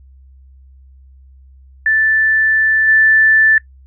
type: tone with level steps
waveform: sine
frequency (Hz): 1760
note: A6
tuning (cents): 0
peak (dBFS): -10 / -7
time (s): 1.86-3.58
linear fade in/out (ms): 2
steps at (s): 2.87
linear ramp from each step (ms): 20
effects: noise-tail reverb RT60 0.1 s tail -21 dB re dry + added 66 Hz sine -40 dBFS peak until 3.86 s